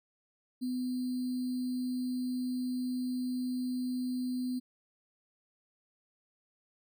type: tone with sample-and-hold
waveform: sine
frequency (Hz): 251.9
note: B3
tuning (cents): +34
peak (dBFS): -31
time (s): 0.61-4.6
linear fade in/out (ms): 20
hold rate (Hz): 4410
effects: none